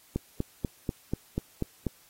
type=click train; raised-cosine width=3 ms; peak=-15 dBFS; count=8; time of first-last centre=0.16-1.867 s; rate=4.1 Hz; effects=white hiss -59 dBFS RMS until 2.09 s + AAC 48 kbps